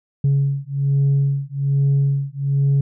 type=beating tone pair; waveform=sine; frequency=138.59 / 139.79 Hz; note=C#3 / C#3; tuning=0 / +15 cents; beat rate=1.2 Hz; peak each=-17 dBFS; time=0.24-2.81 s; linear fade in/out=5 ms; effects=tanh soft clip ceiling -11 dBFS